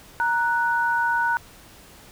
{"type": "tone pair together", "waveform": "sine", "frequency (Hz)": [935, 1480], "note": ["A#5", "F#6"], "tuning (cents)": [5, 0], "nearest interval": "minor sixth", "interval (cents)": 795, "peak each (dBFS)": -22, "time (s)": [0.2, 1.37], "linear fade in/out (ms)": 0, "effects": ["pink hiss -48 dBFS RMS until 2.11 s"]}